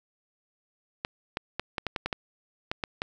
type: clicks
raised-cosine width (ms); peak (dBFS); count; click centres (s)
0.3; -13; 11; 1.049 / 1.371 / 1.596 / 1.782 / 1.867 / 1.962 / 2.06 / 2.128 / 2.715 / 2.838 / 3.019
effects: 9-bit